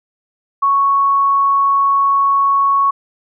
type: tone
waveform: sine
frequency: 1108.7 Hz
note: C#6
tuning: in tune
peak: -10 dBFS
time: 0.62-2.91 s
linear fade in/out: 10 ms
effects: none